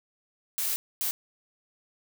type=noise bursts at uneven times; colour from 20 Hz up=blue; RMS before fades=-29 dBFS; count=2; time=0.58-0.76 / 1.01-1.11 s; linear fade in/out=0 ms; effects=none